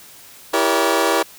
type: chord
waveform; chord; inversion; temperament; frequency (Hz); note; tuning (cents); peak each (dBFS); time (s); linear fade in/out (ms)
20% pulse; E diminished seventh; none; just; 329.6 / 395.6 / 474.7 / 569.6; E4 / G4 / Bb4 / Db5; 0 / +16 / +31 / +47; -16; 0.53-1.23; 10
effects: white hiss -43 dBFS RMS until 1.38 s